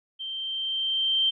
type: tone with level ramp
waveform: sine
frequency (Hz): 3136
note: G7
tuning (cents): 0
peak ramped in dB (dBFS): -32 to -19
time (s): 0.19-1.31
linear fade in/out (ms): 20
effects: none